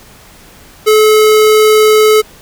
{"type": "tone", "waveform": "square", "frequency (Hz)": 430.4, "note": "A4", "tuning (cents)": -38, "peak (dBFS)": -5, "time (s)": [0.86, 2.22], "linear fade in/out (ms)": 20, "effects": ["pink hiss -39 dBFS RMS until 2.41 s"]}